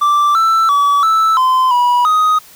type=tone with pitch steps; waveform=triangle; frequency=1172 / 1329 / 1143 / 1316 / 1029 / 975 / 1251 Hz; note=D6 / E6 / D6 / E6 / C6 / B5 / D#6; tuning=-4 / +14 / -47 / -3 / -29 / -23 / +9 cents; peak=-7 dBFS; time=0.01-2.39 s; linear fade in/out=10 ms; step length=340 ms; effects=white hiss -41 dBFS RMS until 2.55 s